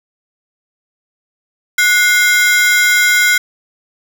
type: ring-modulated tone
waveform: 40% pulse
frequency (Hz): 1792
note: A6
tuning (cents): +31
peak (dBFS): -5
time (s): 1.78-3.38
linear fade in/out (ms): 5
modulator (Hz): 320
effects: none